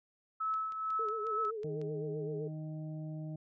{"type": "tone with tremolo", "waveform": "sine", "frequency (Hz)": 1300, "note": "E6", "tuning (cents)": -24, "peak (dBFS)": -30, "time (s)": [0.4, 1.51], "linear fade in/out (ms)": 10, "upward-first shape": "triangle", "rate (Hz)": 2.2, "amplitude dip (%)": 60}
{"type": "click train", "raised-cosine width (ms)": 0.2, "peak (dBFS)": -38, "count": 8, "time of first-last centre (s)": [0.54, 1.815], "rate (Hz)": 5.49}
{"type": "tone with vibrato", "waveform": "sine", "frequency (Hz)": 435.1, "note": "A4", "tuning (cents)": -19, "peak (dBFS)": -37, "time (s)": [0.99, 2.48], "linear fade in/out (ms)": 5, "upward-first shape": "sine", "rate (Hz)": 7.8, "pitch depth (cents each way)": 85}
{"type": "harmonic tone", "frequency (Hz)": 155.56, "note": "D#3", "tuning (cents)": 0, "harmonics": [1, 2, 4, 5], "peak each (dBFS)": [-39, -47, -52, -64], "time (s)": [1.64, 3.36], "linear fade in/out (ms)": 5}
{"effects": []}